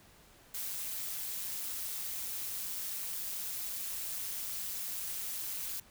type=noise with amplitude modulation; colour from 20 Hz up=blue; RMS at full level=-36 dBFS; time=0.54-5.8 s; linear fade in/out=5 ms; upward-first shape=sine; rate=196 Hz; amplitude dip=60%; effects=pink hiss -60 dBFS RMS until 5.9 s